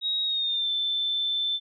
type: tone with pitch glide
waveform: sine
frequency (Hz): 3791 to 3537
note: A#7 to A7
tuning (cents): +28 to +8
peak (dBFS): -24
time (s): 0.01-1.6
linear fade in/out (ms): 50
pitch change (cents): -120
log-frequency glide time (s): 0.23-0.7
effects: none